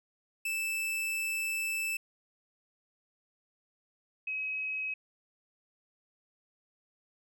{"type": "tone pair in turn", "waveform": ["45% pulse", "sine"], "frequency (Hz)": [2637, 2549], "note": ["E7", "D#7"], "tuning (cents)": [0, 41], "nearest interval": "minor second", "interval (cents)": 59, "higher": "first", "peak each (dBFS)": [-31, -32], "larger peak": "first", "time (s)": [[0.45, 1.97], [4.27, 4.94]], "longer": "first", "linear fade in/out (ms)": 5, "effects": []}